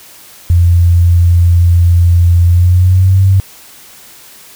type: tone with pitch glide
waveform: sine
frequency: 86.5 to 95.98 Hz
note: F2 to G2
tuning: -16 to -36 cents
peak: -4 dBFS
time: 0.5-3.4 s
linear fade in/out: 0 ms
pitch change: +180 cents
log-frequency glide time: 2.47-3.22 s
effects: white hiss -37 dBFS RMS until 4.55 s